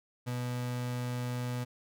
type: tone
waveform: 35% pulse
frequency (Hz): 123.47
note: B2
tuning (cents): 0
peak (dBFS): -31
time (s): 0.26-1.65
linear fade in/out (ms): 20
effects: none